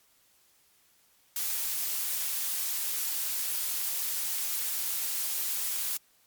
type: noise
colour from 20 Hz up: blue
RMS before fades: -31 dBFS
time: 1.36-5.97 s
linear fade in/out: 2 ms
effects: white hiss -65 dBFS RMS until 6.26 s + MP3 96 kbps